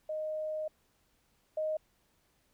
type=tone pair in turn; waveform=sine; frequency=620 / 622.3 Hz; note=D#5 / D#5; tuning=-6 / 0 cents; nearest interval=unison; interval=6 cents; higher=second; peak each=-33 / -30 dBFS; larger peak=second; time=0.09-0.68 / 1.57-1.77 s; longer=first; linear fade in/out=5 ms; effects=pink hiss -72 dBFS RMS until 2.53 s